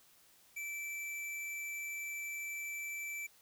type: tone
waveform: square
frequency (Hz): 2326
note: D7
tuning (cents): -17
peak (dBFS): -40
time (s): 0.56-3.27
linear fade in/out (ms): 10
effects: white hiss -65 dBFS RMS until 3.41 s